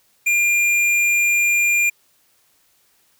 triangle tone with tanh clipping, 2400 Hz, D7, 37 cents sharp, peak -16 dBFS, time 0.26-1.9 s, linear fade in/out 10 ms, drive 17 dB, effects white hiss -60 dBFS RMS until 3.19 s

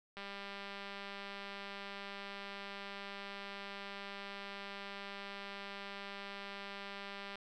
click train, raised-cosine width 0.3 ms, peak -30 dBFS, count 1431, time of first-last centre 0.17-7.356 s, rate 199 Hz, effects none

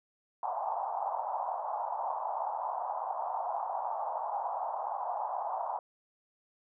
pink band-pass noise, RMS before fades -35 dBFS, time 0.43-5.79 s, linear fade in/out 2 ms, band 700 to 980 Hz, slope 48 dB/octave, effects none

